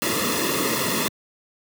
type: noise with comb filter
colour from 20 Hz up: pink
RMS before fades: -23 dBFS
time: 0.02-1.08 s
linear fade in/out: 0 ms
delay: 1.3 ms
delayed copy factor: -0.8
effects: high-pass 150 Hz 12 dB/octave